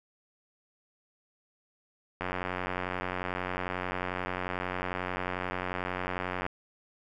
click train, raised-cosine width 0.5 ms, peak -17 dBFS, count 389, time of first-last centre 2.21-6.464 s, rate 91.2 Hz, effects none

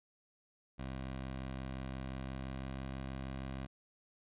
15% pulse tone with pitch glide, 65.7 to 66.35 Hz, C2 to C2, +8 to +25 cents, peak -34 dBFS, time 0.78-3.67 s, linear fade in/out 20 ms, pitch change +17 cents, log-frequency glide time 2.09-2.85 s, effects resampled to 8000 Hz

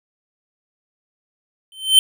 square tone with exponential growth, 3092 Hz, G7, 24 cents flat, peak -5 dBFS, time 1.72-1.99 s, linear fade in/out 1 ms, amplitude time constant 58 ms, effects none

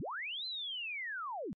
sine linear two-way sweep, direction up then down, 92.5 to 4125 to 155.2 Hz, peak -37 dBFS, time 0-1.53 s, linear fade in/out 0 ms, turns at 0.46 s, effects MP3 48 kbps

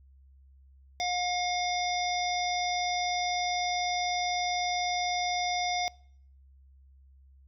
harmonic tone, 716 Hz, F5, 43 cents sharp, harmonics 1 / 3 / 5 / 7 / 8, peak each -30 / -35 / -37 / -38 / -39 dBFS, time 1-5.88 s, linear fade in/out 0 ms, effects noise-tail reverb RT60 0.6 s tail -24 dB re dry + added 67 Hz sine -54 dBFS peak until 7.47 s

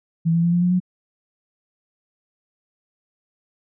sine tone with pitch steps, 164.81 / 168.08 / 171.41 / 174.81 / 178.28 / 181.81 Hz, E3 / E3 / F3 / F3 / F3 / F#3, 0 / +34 / -32 / +2 / +36 / -30 cents, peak -15 dBFS, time 0.25-0.802 s, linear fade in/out 20 ms, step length 92 ms, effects none

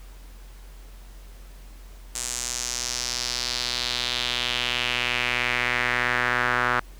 sawtooth tone with band-pass filter sweep, 123.1 Hz, B2, 5 cents flat, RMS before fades -26 dBFS, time 2.15-6.8 s, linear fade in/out 5 ms, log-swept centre 7700 to 1400 Hz, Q 2.7, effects added 44 Hz sine -41 dBFS peak until 6.99 s + pink hiss -53 dBFS RMS until 6.99 s

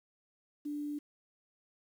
sine tone with quantisation, 293.7 Hz, D4, in tune, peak -35 dBFS, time 0.65-0.99 s, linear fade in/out 10 ms, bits 10, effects none

